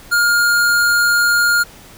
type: tone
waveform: square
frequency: 1415 Hz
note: F6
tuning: 22 cents sharp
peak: -12 dBFS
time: 0.11-1.64 s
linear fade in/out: 20 ms
effects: pink hiss -41 dBFS RMS until 1.97 s